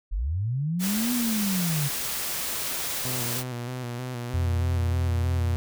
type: linear two-way sweep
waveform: sine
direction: up then down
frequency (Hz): 38 to 248.8 to 136.8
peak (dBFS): -24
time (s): 0.11-1.89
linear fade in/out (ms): 20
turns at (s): 1.13
type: noise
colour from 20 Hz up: white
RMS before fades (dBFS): -30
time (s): 0.79-3.44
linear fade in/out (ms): 50
type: tone with vibrato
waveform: sawtooth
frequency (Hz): 123.47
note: B2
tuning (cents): 0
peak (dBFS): -27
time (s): 3.05-5.56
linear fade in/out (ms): 0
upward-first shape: square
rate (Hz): 3.2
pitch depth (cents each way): 45
type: tone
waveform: sine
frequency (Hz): 86.2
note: F2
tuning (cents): -22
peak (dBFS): -22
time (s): 4.34-5.56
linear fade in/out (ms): 0
effects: none